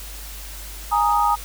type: chord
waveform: sine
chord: Ab suspended second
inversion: none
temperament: equal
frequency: 830.6 / 932.3 / 1244.5 Hz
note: Ab5 / Bb5 / Eb6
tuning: 0 / 0 / 0 cents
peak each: -20 dBFS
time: 0.91-1.36 s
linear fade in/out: 20 ms
effects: added 50 Hz sine -35 dBFS peak until 1.44 s + white hiss -38 dBFS RMS until 1.44 s